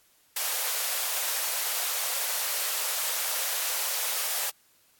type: high-pass noise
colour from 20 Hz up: white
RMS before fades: -29 dBFS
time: 0.36-4.5 s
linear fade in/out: 5 ms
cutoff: 480 Hz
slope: 48 dB/octave
effects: white hiss -63 dBFS RMS until 4.99 s + AAC 64 kbps